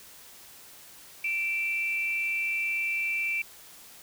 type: tone pair together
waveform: sine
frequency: 2340 / 2678 Hz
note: D7 / E7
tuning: -7 / +27 cents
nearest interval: major second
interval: 234 cents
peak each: -27 / -34 dBFS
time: 1.24-3.42 s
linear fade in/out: 5 ms
effects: white hiss -50 dBFS RMS until 4.02 s